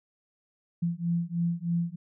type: beating tone pair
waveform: sine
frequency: 169 / 172.2 Hz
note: E3 / F3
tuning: +43 / -24 cents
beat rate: 3.2 Hz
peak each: -29 dBFS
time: 0.82-1.96 s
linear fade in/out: 10 ms
effects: none